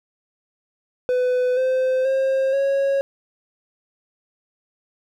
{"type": "tone with pitch steps", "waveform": "triangle", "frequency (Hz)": [501, 516.9, 533.2, 550.1], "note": ["B4", "C5", "C5", "C#5"], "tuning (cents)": [25, -21, 33, -13], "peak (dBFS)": -15, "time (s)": [1.09, 3.01], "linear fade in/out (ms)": 0, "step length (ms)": 480, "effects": []}